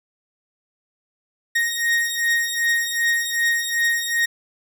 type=beating tone pair; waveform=40% pulse; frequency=1864.7 / 1867.3 Hz; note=A#6 / A#6; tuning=0 / +2 cents; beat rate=2.6 Hz; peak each=-22 / -20 dBFS; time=1.55-4.26 s; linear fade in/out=10 ms; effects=none